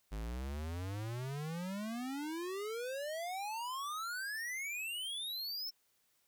square exponential sweep, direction up, 50.5 to 5410 Hz, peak -39 dBFS, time 0.11-5.71 s, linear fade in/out 20 ms, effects white hiss -75 dBFS RMS until 6.27 s

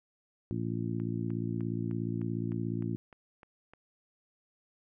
harmonic tone, 57 Hz, A#1, 38 cents flat, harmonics 2 / 3 / 4 / 5 / 6, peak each -35 / -37 / -38 / -39 / -40 dBFS, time 0.51-2.96 s, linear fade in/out 0 ms
click train, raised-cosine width 0.5 ms, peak -37 dBFS, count 10, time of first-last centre 1-3.736 s, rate 3.29 Hz
effects none

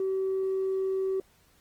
triangle tone with tanh clipping, 382.1 Hz, G4, 44 cents flat, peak -26 dBFS, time 0-1.2 s, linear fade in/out 2 ms, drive 5 dB, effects pink hiss -63 dBFS RMS until 1.6 s + Opus 24 kbps

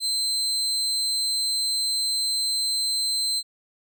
35% pulse tone with amplitude modulation, 4100 Hz, C8, 36 cents flat, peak -20 dBFS, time 0-3.43 s, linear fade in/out 50 ms, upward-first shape sine, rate 232 Hz, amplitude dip 25%, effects none

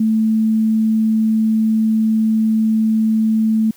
sine tone, 220 Hz, A3, in tune, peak -12 dBFS, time 0-3.71 s, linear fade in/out 5 ms, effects white hiss -49 dBFS RMS until 3.76 s

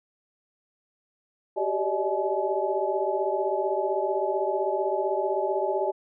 sine tone cluster, 380.2 / 395.9 / 581 / 628 / 852 Hz, F#4 / G4 / D5 / D#5 / G#5, +47 / +17 / -19 / +16 / +44 cents, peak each -30 dBFS, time 1.56-5.92 s, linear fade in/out 20 ms, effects none

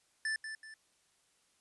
square tone with echo, 1760 Hz, A6, in tune, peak -33 dBFS, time 0.25-0.36 s, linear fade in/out 2 ms, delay 190 ms, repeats 2, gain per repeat -8 dB, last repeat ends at 0.74 s, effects white hiss -72 dBFS RMS until 1.6 s + resampled to 24000 Hz

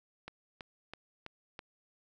click train, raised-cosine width 0.3 ms, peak -27 dBFS, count 5, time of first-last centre 0.28-1.591 s, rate 3.05 Hz, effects none

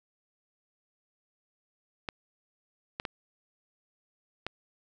clicks, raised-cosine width 0.3 ms, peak -17 dBFS, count 4, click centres 2.088 / 2.999 / 3.052 / 4.466 s, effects none

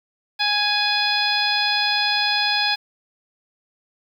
harmonic tone with a mistuned harmonic, 830 Hz, G#5, 1 cent flat, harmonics 1 / 2 / 3 / 4 / 5 / 6, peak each -25 / -25 / -25 / -25 / -25 / -25 dBFS, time 0.39-2.76 s, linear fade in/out 20 ms, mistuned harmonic 4, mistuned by +50 cents, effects 8-bit

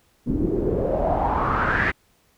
pink noise with low-pass filter sweep, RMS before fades -22 dBFS, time 0.26-1.92 s, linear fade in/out 20 ms, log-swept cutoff 250 to 2000 Hz, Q 5.3, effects pink hiss -62 dBFS RMS until 2.37 s

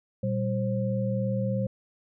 sine tone cluster, 118.2 / 195.2 / 530 Hz, A#2 / G3 / C5, +24 / -7 / +22 cents, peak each -28 / -29 / -31 dBFS, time 0.23-1.67 s, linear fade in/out 5 ms, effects none

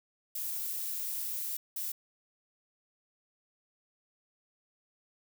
violet noise bursts at uneven times, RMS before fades -36 dBFS, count 2, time 0.35-1.57 / 1.76-1.92 s, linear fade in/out 5 ms, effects none

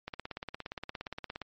click train, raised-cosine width 0.3 ms, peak -22 dBFS, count 24, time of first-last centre 0.08-1.417 s, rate 17.2 Hz, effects MP3 32 kbps

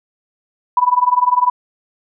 sine tone with tremolo, 988 Hz, B5, in tune, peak -7 dBFS, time 0.77-1.5 s, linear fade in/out 2 ms, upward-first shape sine, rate 20 Hz, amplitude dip 90%, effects none

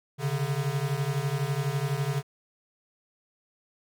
square beating tone pair, 134.5 / 146.5 Hz, C3 / D3, +48 / -4 cents, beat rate 12 Hz, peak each -30 dBFS, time 0.18-2.23 s, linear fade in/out 50 ms, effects none

